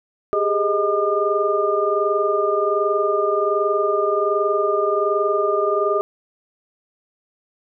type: tone cluster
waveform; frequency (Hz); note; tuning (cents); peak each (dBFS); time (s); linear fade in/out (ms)
sine; 396.7 / 418 / 624 / 1207; G4 / G#4 / D#5 / D6; +21 / +11 / +5 / +47; -22; 0.33-6.01; 0
effects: none